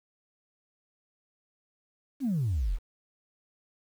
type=exponential sweep; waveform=sine; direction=down; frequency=293.7 to 34 Hz; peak=-24 dBFS; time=2.2-2.79 s; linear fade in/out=50 ms; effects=tanh soft clip ceiling -22 dBFS + 9-bit